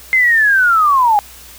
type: linear sweep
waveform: sine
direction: down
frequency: 2093 to 800 Hz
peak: -8 dBFS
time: 0.13-1.19 s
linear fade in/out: 0 ms
effects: added 60 Hz sine -43 dBFS peak until 1.58 s + white hiss -38 dBFS RMS until 1.58 s